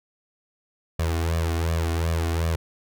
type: tone with flanger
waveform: sawtooth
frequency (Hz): 82.41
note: E2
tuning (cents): 0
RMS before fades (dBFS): -24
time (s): 0.99-2.56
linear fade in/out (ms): 5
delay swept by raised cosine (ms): 1.7 to 2.8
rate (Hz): 2.7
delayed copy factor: +0.8
effects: none